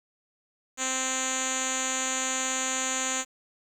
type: tone with low-pass filter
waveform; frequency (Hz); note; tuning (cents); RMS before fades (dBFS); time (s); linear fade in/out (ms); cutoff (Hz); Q
5% pulse; 260.7; C4; -6; -29; 0.77-3.25; 50; 6800; 9.3
effects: 9-bit